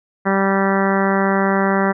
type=harmonic tone; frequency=194.9 Hz; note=G3; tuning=10 cents flat; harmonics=1 / 2 / 3 / 4 / 5 / 6 / 7 / 8 / 9 / 10; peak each=-18 / -21 / -23 / -24 / -25 / -26 / -26 / -27 / -28 / -28 dBFS; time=0.25-1.93 s; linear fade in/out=20 ms; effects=none